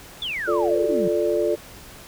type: exponential sweep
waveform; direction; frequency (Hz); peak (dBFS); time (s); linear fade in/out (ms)
sine; down; 3583 to 167.9; -25; 0.22-1.08; 2
type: chord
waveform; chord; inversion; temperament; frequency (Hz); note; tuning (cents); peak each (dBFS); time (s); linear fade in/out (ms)
sine; D minor; first; equal; 349.2 / 440 / 587.3; F4 / A4 / D5; 0 / 0 / 0; -23; 0.47-1.56; 20
effects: pink hiss -43 dBFS RMS until 2.07 s